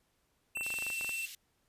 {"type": "tone with tremolo", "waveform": "square", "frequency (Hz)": 2691, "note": "E7", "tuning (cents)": 35, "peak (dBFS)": -34, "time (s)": [0.55, 1.26], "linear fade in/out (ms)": 10, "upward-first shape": "sine", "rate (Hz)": 19, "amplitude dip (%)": 30}
{"type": "clicks", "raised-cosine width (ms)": 0.5, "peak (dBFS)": -30, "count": 12, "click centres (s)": [0.572, 0.61, 0.665, 0.704, 0.74, 0.787, 0.824, 0.866, 0.902, 1.011, 1.046, 1.093]}
{"type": "high-pass noise", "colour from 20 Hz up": "pink", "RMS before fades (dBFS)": -47, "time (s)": [0.63, 1.35], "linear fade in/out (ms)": 2, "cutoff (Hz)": 2500, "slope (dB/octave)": 24}
{"effects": ["pink hiss -75 dBFS RMS until 1.68 s", "resampled to 32000 Hz"]}